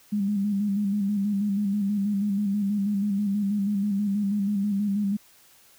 sine tone with vibrato, 202.4 Hz, G#3, 44 cents flat, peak -22 dBFS, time 0.12-5.17 s, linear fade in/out 10 ms, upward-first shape square, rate 6.2 Hz, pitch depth 46 cents each way, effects white hiss -56 dBFS RMS until 5.78 s

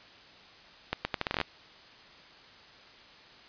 accelerating click train, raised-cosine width 0.3 ms, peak -12 dBFS, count 11, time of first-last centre 0.93-1.414 s, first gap 120 ms, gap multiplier 0.77, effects white hiss -53 dBFS RMS until 3.48 s + resampled to 11025 Hz

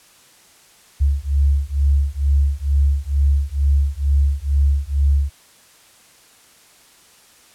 sine beating tone pair, 69.3 / 71.5 Hz, C#2 / D2, 0 / -46 cents, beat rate 2.2 Hz, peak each -17 dBFS, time 1-5.3 s, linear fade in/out 20 ms, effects white hiss -50 dBFS RMS until 7.54 s + low-pass 11000 Hz 12 dB/octave

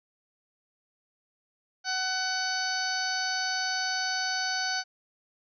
harmonic tone, 750 Hz, F#5, 23 cents sharp, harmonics 1 / 2 / 3 / 4 / 5 / 6 / 7 / 8, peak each -34 / -31 / -41 / -42 / -43 / -33 / -42 / -37 dBFS, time 1.84-4.84 s, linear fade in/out 50 ms, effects none

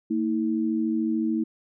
sine tone pair together, 227.2 / 320.9 Hz, A#3 / E4, -44 / -46 cents, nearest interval tritone, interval 598 cents, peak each -25 dBFS, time 0.1-1.44 s, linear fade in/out 10 ms, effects none

